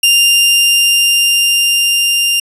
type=tone with level ramp; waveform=sawtooth; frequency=2794 Hz; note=F7; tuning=in tune; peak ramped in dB=-3 to -7 dBFS; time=0.03-2.4 s; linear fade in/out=5 ms; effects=resampled to 32000 Hz